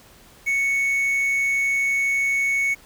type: tone with quantisation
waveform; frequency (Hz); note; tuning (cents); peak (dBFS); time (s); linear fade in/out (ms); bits
triangle; 2217; C#7; 0; -17; 0.46-2.75; 20; 7
effects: pink hiss -50 dBFS RMS until 2.85 s